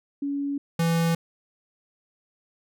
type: tone pair in turn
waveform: sine / square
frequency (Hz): 282.2 / 166.49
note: C#4 / E3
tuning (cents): +31 / +18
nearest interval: major sixth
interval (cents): 913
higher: first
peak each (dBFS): -25 / -21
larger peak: second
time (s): 0.22-0.58 / 0.79-1.15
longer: neither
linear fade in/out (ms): 5
effects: none